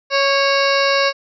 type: harmonic tone with a mistuned harmonic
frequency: 554.4 Hz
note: C#5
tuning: in tune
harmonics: 1 / 2 / 3 / 4 / 5 / 7 / 8 / 9 / 10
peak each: -17 / -20 / -22 / -23 / -24 / -25 / -26 / -27 / -27 dBFS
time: 0.1-1.13 s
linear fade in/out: 50 ms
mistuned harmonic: 3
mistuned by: -27 cents
effects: none